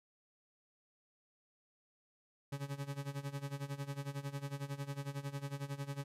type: tone with tremolo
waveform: 40% pulse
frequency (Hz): 140.2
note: C#3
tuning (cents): +20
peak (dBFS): -36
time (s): 2.52-6.04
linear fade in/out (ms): 5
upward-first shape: sine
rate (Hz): 11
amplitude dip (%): 85
effects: resampled to 32000 Hz